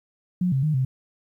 sine tone with pitch steps, 180.3 / 133.9 / 153.6 / 130.6 Hz, F#3 / C3 / D#3 / C3, -45 / +40 / -22 / -3 cents, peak -19 dBFS, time 0.41-0.85 s, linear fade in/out 5 ms, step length 110 ms, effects 10-bit

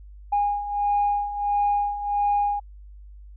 sine beating tone pair, 817 / 818.5 Hz, G#5 / G#5, -29 / -25 cents, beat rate 1.5 Hz, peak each -26 / -21 dBFS, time 0.32-2.6 s, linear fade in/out 10 ms, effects tanh soft clip ceiling -14 dBFS + added 50 Hz sine -41 dBFS peak until 3.36 s

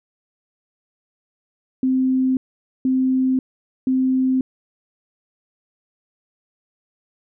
sine tone bursts, 259.9 Hz, C4, 11 cents flat, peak -15 dBFS, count 3, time 1.83-4.41 s, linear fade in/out 2 ms, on 540 ms, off 480 ms, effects none

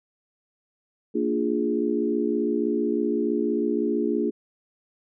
sine chord, Bb dominant seventh, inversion none, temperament equal with one note detuned, 230.3 / 293.7 / 349.2 / 415.3 Hz, Bb3 / D4 / F4 / Ab4, -21 / 0 / 0 / 0 cents, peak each -27 dBFS, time 1.14-4.31 s, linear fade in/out 20 ms, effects none

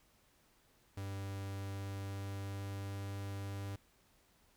45% pulse tone with pitch glide, 98.2 to 99.05 Hz, G2 to G2, +4 to +18 cents, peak -40 dBFS, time 0.97-3.76 s, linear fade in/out 5 ms, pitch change +14 cents, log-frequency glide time 1.46-2.94 s, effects pink hiss -70 dBFS RMS until 4.56 s

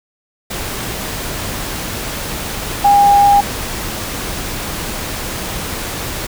sine tone in noise, 809 Hz, G#5, 46 cents flat, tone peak -6 dBFS, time 2.84-3.41 s, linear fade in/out 10 ms, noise pink, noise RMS -23 dBFS, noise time 0.5-6.27 s, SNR +14 dB, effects none

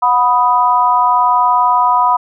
sine tone with amplitude modulation, 987.8 Hz, B5, in tune, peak -4 dBFS, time 0.02-2.17 s, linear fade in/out 10 ms, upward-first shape sine, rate 259 Hz, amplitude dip 100%, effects none

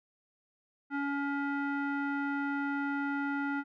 square tone with low-pass filter, 282 Hz, C#4, 30 cents sharp, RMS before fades -33 dBFS, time 0.9-3.64 s, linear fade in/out 50 ms, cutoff 1600 Hz, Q 3.9, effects none

